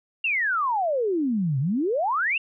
sine exponential two-way sweep, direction down then up, 2820 to 126.8 to 2820 Hz, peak -21 dBFS, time 0.24-2.38 s, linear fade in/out 5 ms, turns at 1.59 s, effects none

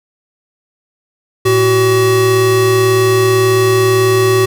square tone pair together, 113.35 / 378.2 Hz, A#2 / F#4, -48 / +38 cents, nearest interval octave + major sixth, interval 2086 cents, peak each -16 / -10 dBFS, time 1.45-4.46 s, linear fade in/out 10 ms, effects none

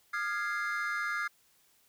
triangle chord, F minor seventh, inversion third, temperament equal with one note detuned, 1214 / 1396.9 / 1661.2 / 2093 Hz, Eb6 / F6 / Ab6 / C7, -43 / 0 / 0 / 0 cents, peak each -35 / -33 / -34 / -36 dBFS, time 0.13-1.28 s, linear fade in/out 10 ms, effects tanh soft clip ceiling -22 dBFS + white hiss -67 dBFS RMS until 1.88 s

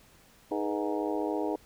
harmonic tone with a mistuned harmonic, 103.83 Hz, G#2, in tune, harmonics 3 / 4 / 5 / 6 / 7 / 8 / 9, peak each -32 / -34 / -36 / -38 / -39 / -40 / -41 dBFS, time 0.51-1.56 s, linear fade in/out 5 ms, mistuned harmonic 5, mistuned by -100 cents, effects pink hiss -59 dBFS RMS until 1.65 s

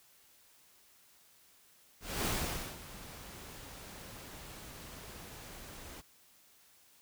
pink noise with ADSR envelope, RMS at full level -33 dBFS, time 2-6.02 s, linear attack 260 ms, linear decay 500 ms, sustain -16 dB, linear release 25 ms, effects white hiss -64 dBFS RMS until 7.01 s

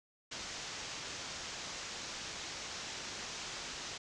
white low-pass noise, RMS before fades -44 dBFS, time 0.31-3.98 s, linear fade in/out 10 ms, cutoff 6900 Hz, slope 48 dB/octave, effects none

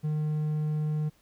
triangle tone, 152.6 Hz, D#3, 33 cents flat, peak -24 dBFS, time 0.03-1.1 s, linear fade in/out 20 ms, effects pink hiss -65 dBFS RMS until 1.21 s

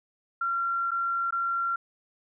sine tone with dropouts, 1372 Hz, F6, 31 cents flat, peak -25 dBFS, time 0.41-1.76 s, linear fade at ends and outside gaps 5 ms, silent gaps 0.908-0.915 / 1.308-1.324 s, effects none

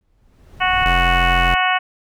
brown noise with exponential growth, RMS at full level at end -26 dBFS, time 0.01-0.84 s, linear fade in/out 1 ms, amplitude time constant 180 ms
harmonic tone, 368.6 Hz, F#4, 7 cents flat, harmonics 2 / 3 / 4 / 5 / 6 / 7 / 8, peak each -19 / -21 / -22 / -23 / -24 / -24 / -25 dBFS, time 0.6-1.79 s, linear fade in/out 20 ms
square tone, 43.65 Hz, F1, in tune, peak -18 dBFS, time 0.85-1.55 s, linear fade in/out 10 ms
effects none

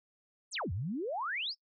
sine exponential two-way sweep, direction down then up, 10160 to 80.1 to 5500 Hz, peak -33 dBFS, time 0.51-1.55 s, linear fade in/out 50 ms, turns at 0.72 s, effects noise-tail reverb RT60 0.1 s tail -24 dB re dry

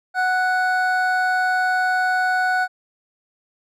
triangle tone pair together, 740 / 1480 Hz, F#5 / F#6, 0 / 0 cents, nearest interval octave, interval 1200 cents, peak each -18 dBFS, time 0.14-2.68 s, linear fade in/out 50 ms, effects none

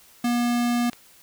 square tone, 240 Hz, B3, 49 cents flat, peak -21 dBFS, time 0.24-0.9 s, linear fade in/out 5 ms
click, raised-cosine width 0.2 ms, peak -20 dBFS, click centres 0.932 s
effects white hiss -53 dBFS RMS until 1.22 s

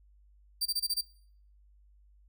sawtooth tone bursts, 4676 Hz, D8, 8 cents flat, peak -25 dBFS, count 6, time 0.61-1.012 s, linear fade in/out 10 ms, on 47 ms, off 24 ms, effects noise-tail reverb RT60 0.6 s tail -23 dB re dry + added 50 Hz sine -58 dBFS peak until 2.28 s

